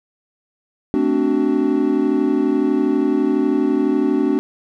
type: chord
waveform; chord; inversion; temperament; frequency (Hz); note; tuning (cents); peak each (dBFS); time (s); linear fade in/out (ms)
triangle; D dominant seventh; second; equal with one note detuned; 220 / 261.6 / 293.7 / 376; A3 / C4 / D4 / F#4; 0 / 0 / 0 / +28; -22 / -18 / -16 / -19; 0.94-4.39; 0
effects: none